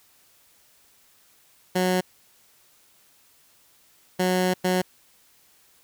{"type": "tone bursts at uneven times", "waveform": "15% pulse", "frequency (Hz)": 183.3, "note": "F#3", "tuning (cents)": -16, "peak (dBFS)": -14, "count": 3, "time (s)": [[1.75, 2.01], [4.19, 4.54], [4.64, 4.82]], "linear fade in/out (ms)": 10, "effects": ["white hiss -59 dBFS RMS until 5.83 s"]}